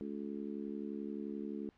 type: harmonic tone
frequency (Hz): 71.5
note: D2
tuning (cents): -46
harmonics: 3 / 4 / 5 / 6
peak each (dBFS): -42 / -44 / -46 / -48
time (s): 0.01-1.69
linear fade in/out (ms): 0
effects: pink hiss -69 dBFS RMS until 1.77 s + low-pass 3000 Hz 12 dB/octave